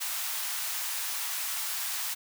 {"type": "high-pass noise", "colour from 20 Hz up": "white", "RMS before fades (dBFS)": -33, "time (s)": [0, 2.15], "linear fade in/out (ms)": 20, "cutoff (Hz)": 780, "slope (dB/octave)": 24, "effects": []}